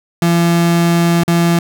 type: tone with dropouts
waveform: 35% pulse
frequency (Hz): 170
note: F3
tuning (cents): -46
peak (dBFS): -8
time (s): 0.22-1.59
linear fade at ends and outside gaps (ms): 2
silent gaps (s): 1.235-1.279
effects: none